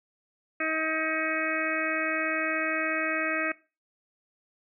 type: harmonic tone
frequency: 316.8 Hz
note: D#4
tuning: 31 cents sharp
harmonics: 1 / 2 / 4 / 5 / 6 / 7 / 8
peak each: -34 / -34 / -34 / -34 / -34 / -34 / -34 dBFS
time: 0.6-3.52 s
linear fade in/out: 5 ms
effects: noise-tail reverb RT60 0.3 s tail -19 dB re dry